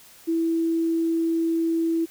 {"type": "tone", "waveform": "sine", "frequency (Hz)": 329.6, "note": "E4", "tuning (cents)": 0, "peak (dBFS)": -20, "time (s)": [0.27, 2.06], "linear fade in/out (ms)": 20, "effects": ["white hiss -50 dBFS RMS until 2.1 s"]}